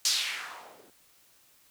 violet noise with low-pass filter sweep, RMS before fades -33 dBFS, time 0.05-0.9 s, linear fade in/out 2 ms, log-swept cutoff 5600 to 320 Hz, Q 2.2, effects white hiss -62 dBFS RMS until 1.7 s

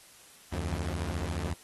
sawtooth beating tone pair, 75 / 89 Hz, D2 / F2, +37 / +33 cents, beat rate 14 Hz, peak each -30 / -30 dBFS, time 0.52-1.54 s, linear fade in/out 10 ms, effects white hiss -55 dBFS RMS until 1.63 s + AAC 32 kbps

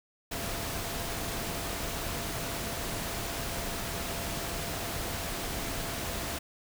sine tone in noise, 680 Hz, F5, 46 cents flat, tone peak -44 dBFS, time 0.31-6.39 s, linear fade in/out 10 ms, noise pink, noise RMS -35 dBFS, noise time 0.31-6.39 s, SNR -12 dB, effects none

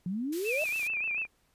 sine exponential sweep, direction up, 171.1 to 648 Hz, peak -30 dBFS, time 0.06-0.64 s, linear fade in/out 2 ms
white high-pass noise, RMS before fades -43 dBFS, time 0.32-0.88 s, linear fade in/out 10 ms, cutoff 1900 Hz, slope 12 dB/octave
sine tone with vibrato, 2507 Hz, D#7, 12 cents sharp, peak -29 dBFS, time 0.44-1.27 s, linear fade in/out 50 ms, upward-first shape sine, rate 6.9 Hz, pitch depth 110 cents each way
click train, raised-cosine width 0.5 ms, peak -35 dBFS, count 19, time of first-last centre 0.62-1.252 s, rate 28.5 Hz
effects pink hiss -70 dBFS RMS until 1.54 s + resampled to 32000 Hz

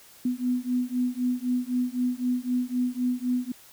sine beating tone pair, 246.9 / 250.8 Hz, B3 / B3, 0 / +27 cents, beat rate 3.9 Hz, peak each -27 dBFS, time 0.25-3.52 s, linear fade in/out 5 ms, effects white hiss -52 dBFS RMS until 3.72 s

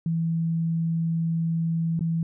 sine tone with dropouts, 164.81 Hz, E3, in tune, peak -22 dBFS, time 0.06-2.23 s, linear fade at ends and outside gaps 2 ms, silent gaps 1.993-2.008 s, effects none

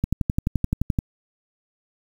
click train, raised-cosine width 5 ms, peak -8 dBFS, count 12, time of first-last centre 0.04-0.988 s, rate 11.6 Hz, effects 7-bit

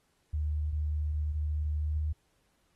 sine tone with pitch glide, 75.6 to 76.52 Hz, D#2 to D#2, -49 to -28 cents, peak -28 dBFS, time 0.33-2.13 s, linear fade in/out 10 ms, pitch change +21 cents, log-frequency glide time 1.8-2.01 s, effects pink hiss -73 dBFS RMS until 2.75 s + AAC 32 kbps

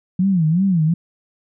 sine tone with vibrato, 174.61 Hz, F3, in tune, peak -13 dBFS, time 0.19-0.94 s, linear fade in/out 5 ms, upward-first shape sine, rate 2.7 Hz, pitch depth 210 cents each way, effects none

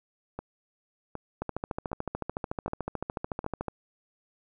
two click trains, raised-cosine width 1 ms, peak -21 / -17 dBFS, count 5 / 32, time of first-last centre 0.39-3.443 / 1.42-3.683 s, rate 1.31 / 13.7 Hz, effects none

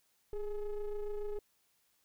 triangle ring-modulated tone, 213.5 Hz, G#3, 48 cents sharp, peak -30 dBFS, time 0.33-1.39 s, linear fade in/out 2 ms, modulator 200 Hz, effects white hiss -74 dBFS RMS until 2.04 s

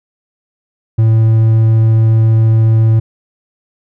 triangle tone, 111.6 Hz, A2, 25 cents sharp, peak -4 dBFS, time 0.98-3 s, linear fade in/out 10 ms, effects none

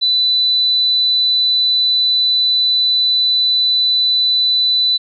sine tone, 3990 Hz, B7, 17 cents sharp, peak -11 dBFS, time 0.01-4.98 s, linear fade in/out 20 ms, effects none

